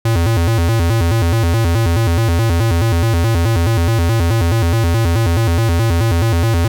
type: tone with vibrato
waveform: square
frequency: 98.1 Hz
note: G2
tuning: 2 cents sharp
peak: -12 dBFS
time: 0.05-6.68 s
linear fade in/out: 5 ms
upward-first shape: square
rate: 4.7 Hz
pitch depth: 260 cents each way
effects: none